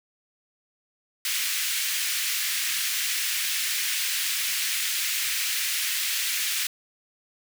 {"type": "high-pass noise", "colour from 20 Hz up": "pink", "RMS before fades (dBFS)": -27, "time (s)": [1.25, 6.67], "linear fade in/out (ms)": 2, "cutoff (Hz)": 1900, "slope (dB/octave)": 24, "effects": []}